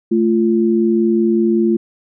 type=tone pair together; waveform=sine; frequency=220 / 345.3 Hz; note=A3 / F4; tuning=0 / -20 cents; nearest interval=minor sixth; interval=780 cents; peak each=-14 dBFS; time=0.11-1.77 s; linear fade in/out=10 ms; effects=none